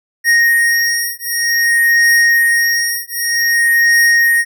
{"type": "beating tone pair", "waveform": "square", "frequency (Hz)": [1864.7, 1865.23], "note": ["A#6", "A#6"], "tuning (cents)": [0, 1], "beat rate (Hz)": 0.53, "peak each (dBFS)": -14, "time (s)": [0.24, 4.45], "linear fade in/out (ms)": 50, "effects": []}